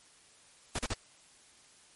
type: noise bursts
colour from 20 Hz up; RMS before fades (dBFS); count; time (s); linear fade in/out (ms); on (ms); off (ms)
pink; -33; 3; 0.75-0.939; 5; 39; 36
effects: white hiss -60 dBFS RMS until 1.95 s + MP3 48 kbps